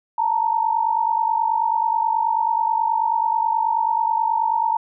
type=tone pair together; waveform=sine; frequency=883 / 932.3 Hz; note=A5 / A#5; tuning=+6 / 0 cents; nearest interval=minor second; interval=94 cents; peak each=-20 dBFS; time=0.18-4.77 s; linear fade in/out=5 ms; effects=none